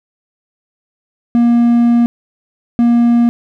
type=tone pair in turn; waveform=triangle; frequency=236.8 / 236.8 Hz; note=A#3 / A#3; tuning=+27 / +27 cents; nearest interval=unison; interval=0 cents; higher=neither; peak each=-5 dBFS; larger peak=neither; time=1.35-2.06 / 2.79-3.29 s; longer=first; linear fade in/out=0 ms; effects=none